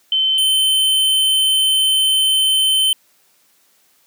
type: tone pair in turn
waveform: sine / square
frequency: 3077 / 3077 Hz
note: G7 / G7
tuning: -33 / -33 cents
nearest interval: unison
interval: 0 cents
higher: neither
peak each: -13 dBFS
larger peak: neither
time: 0.12-0.38 / 0.38-2.93 s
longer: second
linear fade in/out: 2 ms
effects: white hiss -57 dBFS RMS until 4.06 s + high-pass 150 Hz 12 dB/octave